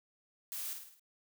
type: noise with echo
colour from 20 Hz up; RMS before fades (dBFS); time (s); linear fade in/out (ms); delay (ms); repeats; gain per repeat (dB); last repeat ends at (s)
blue; -41; 0.52-0.73; 0; 53; 5; -5; 0.995
effects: none